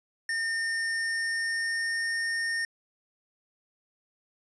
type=tone with pitch glide; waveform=square; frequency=1819 to 1830.6 Hz; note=A#6 to A#6; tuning=-43 to -32 cents; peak=-28 dBFS; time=0.29-2.65 s; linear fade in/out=2 ms; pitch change=+11 cents; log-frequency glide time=0.92-2.14 s; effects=resampled to 22050 Hz + 10-bit